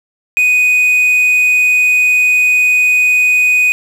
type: tone with quantisation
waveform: triangle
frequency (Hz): 2489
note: D#7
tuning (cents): 0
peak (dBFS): -6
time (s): 0.37-3.72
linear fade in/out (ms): 0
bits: 6
effects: none